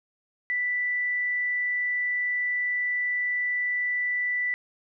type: tone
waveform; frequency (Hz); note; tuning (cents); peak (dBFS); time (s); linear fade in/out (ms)
sine; 1975.5; B6; 0; -24; 0.5-4.54; 0
effects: none